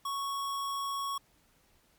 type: tone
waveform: square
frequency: 1108.7 Hz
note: C#6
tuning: in tune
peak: -33 dBFS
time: 0.05-1.18 s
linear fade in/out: 5 ms
effects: pink hiss -67 dBFS RMS until 1.98 s + MP3 96 kbps